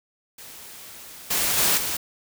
white noise with level steps, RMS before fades -42 / -23 / -20 / -27 dBFS, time 0.38-1.97 s, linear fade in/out 5 ms, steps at 1.3 / 1.57 / 1.77 s, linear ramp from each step 10 ms, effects none

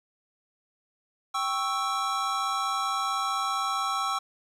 square chord, C# diminished, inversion second, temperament equal, 784 / 1108.7 / 1318.5 Hz, G5 / C#6 / E6, 0 / 0 / 0 cents, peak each -34 / -31 / -30 dBFS, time 1.34-4.19 s, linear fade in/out 10 ms, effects low-pass 8000 Hz 12 dB/octave + 10-bit

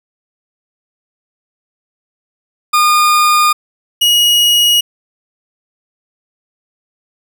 40% pulse tone pair in turn, 1217 / 2895 Hz, D#6 / F#7, -39 / -38 cents, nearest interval octave + minor third, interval 1501 cents, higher second, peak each -7 dBFS, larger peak neither, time 2.73-3.53 / 4.01-4.81 s, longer neither, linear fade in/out 10 ms, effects none

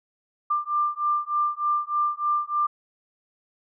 sine beating tone pair, 1188 / 1191.3 Hz, D6 / D6, +20 / +24 cents, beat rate 3.3 Hz, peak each -25 dBFS, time 0.5-2.67 s, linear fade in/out 10 ms, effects none

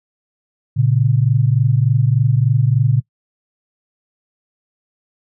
sine tone pair together, 115.5 / 138.88 Hz, A#2 / C#3, -16 / +4 cents, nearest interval minor third, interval 320 cents, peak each -14 dBFS, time 0.76-3.01 s, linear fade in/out 20 ms, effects noise-tail reverb RT60 0.1 s tail -21 dB re dry

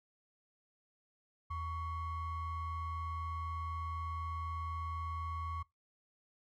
triangle ring-modulated tone, 518 Hz, C5, 17 cents flat, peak -32 dBFS, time 1.5-5.63 s, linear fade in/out 10 ms, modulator 600 Hz, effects noise-tail reverb RT60 0.2 s tail -22 dB re dry

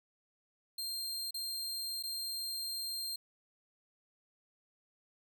sawtooth tone with dropouts, 4186 Hz, C8, in tune, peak -34 dBFS, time 0.78-3.16 s, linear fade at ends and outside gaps 5 ms, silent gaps 1.309-1.343 / 2.027-2.035 s, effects 12-bit

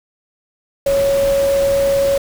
sine tone in noise, 554.4 Hz, C#5, in tune, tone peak -12 dBFS, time 0.86-2.18 s, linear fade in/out 5 ms, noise pink, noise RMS -27 dBFS, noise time 0.86-2.18 s, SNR +12 dB, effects none

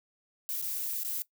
violet noise with dropouts, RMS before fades -34 dBFS, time 0.49-1.22 s, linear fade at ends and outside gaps 0 ms, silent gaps 0.615-0.624 / 1.034-1.048 s, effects noise-tail reverb RT60 0.1 s tail -18 dB re dry

